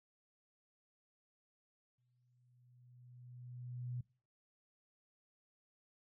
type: tone with exponential growth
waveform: sine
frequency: 123.4 Hz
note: B2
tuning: 1 cent flat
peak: -38 dBFS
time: 1.98-4.01 s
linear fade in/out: 5 ms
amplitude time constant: 440 ms
effects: noise-tail reverb RT60 0.4 s tail -23 dB re dry